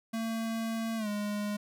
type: tone with pitch glide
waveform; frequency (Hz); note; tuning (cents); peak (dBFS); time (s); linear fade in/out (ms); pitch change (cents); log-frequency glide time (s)
square; 225.8 to 207.1; A3 to G#3; +45 to -5; -32; 0.13-1.57; 10; -150; 0.97-1.08
effects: none

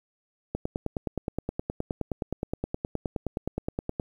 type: click train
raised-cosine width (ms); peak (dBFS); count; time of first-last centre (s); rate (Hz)
2; -15; 34; 0.55-3.998; 9.57
effects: 9-bit

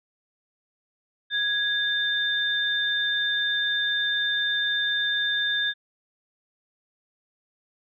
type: tone pair together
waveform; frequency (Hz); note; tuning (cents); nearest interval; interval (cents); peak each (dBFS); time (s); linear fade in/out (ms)
sine; 1661.2 / 3594; G#6 / A7; 0 / +36; octave + minor second; 1336; -25; 1.3-5.74; 50
effects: none

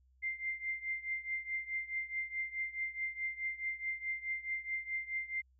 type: tone with tremolo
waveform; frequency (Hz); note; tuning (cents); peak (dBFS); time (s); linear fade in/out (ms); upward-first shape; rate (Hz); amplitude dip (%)
sine; 2093; C7; 0; -32; 0.22-5.42; 20; triangle; 4.7; 90
effects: added 64 Hz sine -65 dBFS peak until 5.59 s

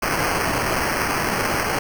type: noise with sample-and-hold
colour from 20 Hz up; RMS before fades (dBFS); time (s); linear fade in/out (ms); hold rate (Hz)
blue; -22; 0.02-1.79; 5; 3675
effects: none

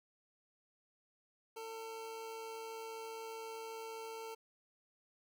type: tone with amplitude modulation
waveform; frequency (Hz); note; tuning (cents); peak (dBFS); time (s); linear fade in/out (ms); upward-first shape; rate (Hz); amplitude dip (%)
25% pulse; 449; A4; +35; -39; 1.56-4.35; 10; sine; 115; 30
effects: none

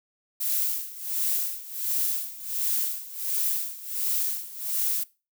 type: noise with tremolo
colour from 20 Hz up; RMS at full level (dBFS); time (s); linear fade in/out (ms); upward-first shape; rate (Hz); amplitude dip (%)
violet; -25; 0.4-5.04; 10; sine; 1.4; 85
effects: noise-tail reverb RT60 0.3 s tail -21 dB re dry

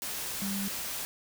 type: tone in noise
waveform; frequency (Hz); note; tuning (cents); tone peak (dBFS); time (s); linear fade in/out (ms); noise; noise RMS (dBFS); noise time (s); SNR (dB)
sine; 198; G3; +18; -32; 0.42-0.68; 0; white; -36; 0.02-1.05; +1
effects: none

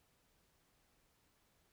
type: silence
effects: pink hiss -75 dBFS RMS until 1.72 s

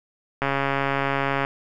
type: click train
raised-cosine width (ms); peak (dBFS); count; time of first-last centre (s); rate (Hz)
0.5; -8; 143; 0.42-1.449; 138
effects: none

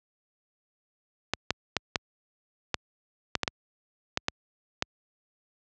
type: clicks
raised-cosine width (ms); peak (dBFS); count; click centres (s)
0.2; -7; 11; 1.336 / 1.506 / 1.767 / 1.958 / 2.743 / 3.353 / 3.433 / 3.478 / 4.174 / 4.284 / 4.824
effects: high-pass 60 Hz 12 dB/octave + low-pass 7000 Hz 12 dB/octave

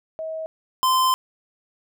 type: tone pair in turn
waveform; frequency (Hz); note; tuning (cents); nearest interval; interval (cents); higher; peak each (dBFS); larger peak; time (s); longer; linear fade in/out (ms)
sine / square; 639 / 1034.6; D#5 / C6; +46 / -20; minor sixth; 834; second; -27 / -17; second; 0.19-0.46 / 0.83-1.14; second; 0
effects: none

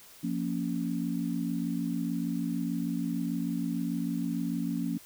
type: chord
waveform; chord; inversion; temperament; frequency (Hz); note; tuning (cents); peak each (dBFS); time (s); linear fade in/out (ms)
sine; Bb minor; second; just; 174.81 / 233.1 / 279.7; F3 / Bb3 / Db4; +2 / 0 / +16; -33; 0.23-4.98; 10
effects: white hiss -53 dBFS RMS until 5.05 s

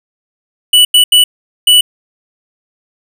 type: tone bursts at uneven times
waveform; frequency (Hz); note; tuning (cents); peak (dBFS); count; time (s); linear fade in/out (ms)
square; 2960; F#7; 0; -4; 4; 0.73-0.85 / 0.94-1.04 / 1.12-1.24 / 1.67-1.81; 5
effects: none

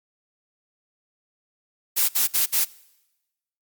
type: noise bursts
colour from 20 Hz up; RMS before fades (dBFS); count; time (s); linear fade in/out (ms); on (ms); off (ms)
blue; -20; 4; 1.96-2.651; 20; 130; 57
effects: noise-tail reverb RT60 1.0 s tail -22 dB re dry + Opus 48 kbps

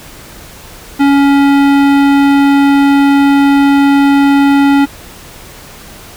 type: tone with hard clipping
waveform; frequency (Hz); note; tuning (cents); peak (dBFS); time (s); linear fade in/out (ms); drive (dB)
sine; 280; C#4; +18; -7; 0.99-4.86; 20; 17
effects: pink hiss -33 dBFS RMS until 6.16 s

